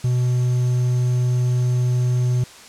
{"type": "tone with quantisation", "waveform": "triangle", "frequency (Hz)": 124.1, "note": "B2", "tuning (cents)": 9, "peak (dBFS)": -14, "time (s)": [0.04, 2.44], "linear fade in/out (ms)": 5, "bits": 7, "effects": ["white hiss -42 dBFS RMS until 2.68 s", "low-pass 8000 Hz 12 dB/octave"]}